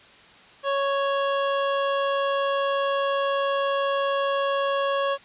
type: tone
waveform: 25% pulse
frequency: 554.4 Hz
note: C#5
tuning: in tune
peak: -18 dBFS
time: 0.63-5.18 s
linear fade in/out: 50 ms
effects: white hiss -50 dBFS RMS until 5.24 s + resampled to 8000 Hz